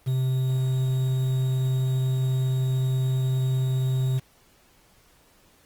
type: tone with quantisation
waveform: triangle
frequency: 130 Hz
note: C3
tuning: 11 cents flat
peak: -19 dBFS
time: 0.06-4.2 s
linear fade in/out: 20 ms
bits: 7
effects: pink hiss -59 dBFS RMS until 5.65 s + Opus 24 kbps